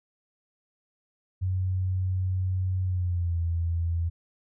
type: tone with pitch glide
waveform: sine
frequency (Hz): 92.9 to 84.21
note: F#2 to E2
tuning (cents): +7 to +37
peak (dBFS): -24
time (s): 1.41-4.1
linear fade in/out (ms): 20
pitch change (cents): -170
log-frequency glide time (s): 2.84-3.39
effects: none

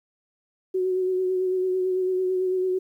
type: tone with vibrato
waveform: sine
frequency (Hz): 370.9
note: F#4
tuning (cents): +4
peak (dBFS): -21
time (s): 0.74-2.79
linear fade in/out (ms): 10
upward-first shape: sine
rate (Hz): 9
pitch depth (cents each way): 24
effects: 10-bit

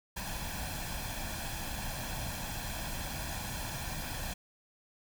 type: noise with comb filter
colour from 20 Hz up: pink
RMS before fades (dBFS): -38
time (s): 0.16-4.34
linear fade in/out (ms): 10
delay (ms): 1.2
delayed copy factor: +0.65
effects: none

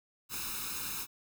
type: noise with comb filter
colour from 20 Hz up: white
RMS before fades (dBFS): -38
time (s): 0.29-1.07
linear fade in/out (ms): 50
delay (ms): 0.77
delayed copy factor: +0.8
effects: none

